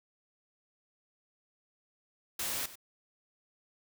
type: noise with echo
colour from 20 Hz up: white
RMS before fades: -35 dBFS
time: 2.39-2.66 s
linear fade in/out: 5 ms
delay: 96 ms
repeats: 1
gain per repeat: -15 dB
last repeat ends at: 2.756 s
effects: none